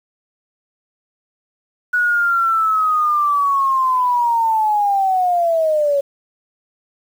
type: linear sweep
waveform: sine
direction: down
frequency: 1472 to 554.4 Hz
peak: -13 dBFS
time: 1.93-6.01 s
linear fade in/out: 10 ms
effects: 7-bit